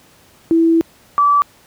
sine tone pair in turn, 329.6 / 1155.7 Hz, E4 / D6, 0 / -28 cents, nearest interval octave + minor seventh, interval 2172 cents, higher second, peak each -9 dBFS, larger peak neither, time 0.51-0.81 / 1.18-1.42 s, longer first, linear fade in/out 0 ms, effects pink hiss -49 dBFS RMS until 1.66 s + high-pass 60 Hz 12 dB/octave

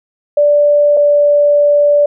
sine tone pair in turn, 585 / 582.9 Hz, D5 / D5, -7 / -13 cents, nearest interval unison, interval 6 cents, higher first, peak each -6 dBFS, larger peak neither, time 0.37-0.97 / 0.97-2.06 s, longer second, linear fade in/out 5 ms, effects none

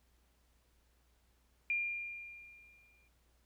sine tone with exponential decay, 2400 Hz, D7, 37 cents sharp, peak -30 dBFS, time 1.7-3.08 s, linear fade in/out 1 ms, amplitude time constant 300 ms, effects added 60 Hz sine -70 dBFS peak until 3.45 s + pink hiss -75 dBFS RMS until 3.45 s

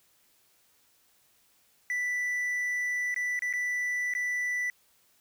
triangle tone with dropouts, 1975.5 Hz, B6, in tune, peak -26 dBFS, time 1.9-4.7 s, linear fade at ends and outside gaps 1 ms, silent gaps 3.143-3.162 / 3.392-3.421 / 3.528-3.536 / 4.138-4.15 s, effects white hiss -66 dBFS RMS until 5.2 s

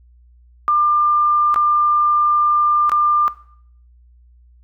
sine tone with dropouts, 1196 Hz, D6, 31 cents sharp, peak -12 dBFS, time 0.68-3.28 s, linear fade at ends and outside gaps 0 ms, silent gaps 1.543-1.56 / 2.895-2.918 s, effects noise-tail reverb RT60 0.6 s tail -17 dB re dry + added 60 Hz sine -46 dBFS peak until 4.63 s

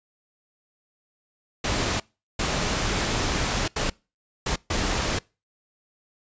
pink noise bursts at uneven times, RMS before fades -25 dBFS, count 5, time 1.64-2 / 2.39-3.68 / 3.76-3.9 / 4.46-4.56 / 4.7-5.19 s, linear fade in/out 5 ms, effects noise-tail reverb RT60 0.3 s tail -25 dB re dry + resampled to 16000 Hz

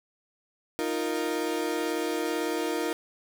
35% pulse chord, Eb suspended second, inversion none, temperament equal, 311.1 / 349.2 / 466.2 Hz, Eb4 / F4 / Bb4, 0 / 0 / 0 cents, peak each -30 dBFS, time 0.79-2.93 s, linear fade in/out 0 ms, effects none

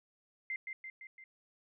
sine tone with echo, 2085 Hz, C7, 7 cents flat, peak -35 dBFS, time 0.5-0.56 s, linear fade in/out 2 ms, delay 170 ms, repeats 4, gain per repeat -4 dB, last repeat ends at 1.24 s, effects none

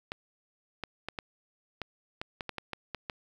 clicks, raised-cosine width 0.3 ms, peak -19 dBFS, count 12, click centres 0.119 / 0.837 / 1.086 / 1.188 / 1.817 / 2.215 / 2.408 / 2.493 / 2.583 / 2.733 / 2.947 / 3.098 s, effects 8-bit

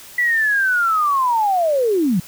sine linear sweep, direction down, 1975.5 to 159.3 Hz, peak -14 dBFS, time 0.18-2.2 s, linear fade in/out 5 ms, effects white hiss -40 dBFS RMS until 2.27 s

